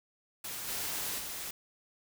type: noise with level steps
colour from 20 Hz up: white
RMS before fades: -40 / -36 / -40 dBFS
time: 0.44-1.51 s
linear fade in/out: 5 ms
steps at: 0.67 / 1.18 s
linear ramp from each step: 20 ms
effects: none